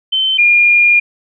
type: tone pair in turn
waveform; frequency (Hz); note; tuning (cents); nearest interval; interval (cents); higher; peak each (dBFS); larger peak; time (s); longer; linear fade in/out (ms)
sine; 3081 / 2416; G7 / D7; -31 / +48; major third; 421; first; -11 / -6; second; 0.12-0.38 / 0.38-1; second; 10
effects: none